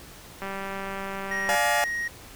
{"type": "click train", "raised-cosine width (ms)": 0.5, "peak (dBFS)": -19, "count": 221, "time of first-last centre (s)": [0.42, 1.548], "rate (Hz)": 195}
{"type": "tone", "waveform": "triangle", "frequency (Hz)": 1880, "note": "A#6", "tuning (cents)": 14, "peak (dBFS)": -25, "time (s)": [1.31, 2.08], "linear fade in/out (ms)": 5}
{"type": "chord", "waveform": "sawtooth", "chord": "D diminished", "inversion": "none", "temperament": "just", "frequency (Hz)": [587.3, 704.8, 845.8], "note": ["D5", "F5", "Ab5"], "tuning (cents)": [0, 16, 31], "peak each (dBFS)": [-24, -22, -22], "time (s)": [1.49, 1.84], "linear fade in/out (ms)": 0}
{"effects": ["pink hiss -46 dBFS RMS until 2.35 s"]}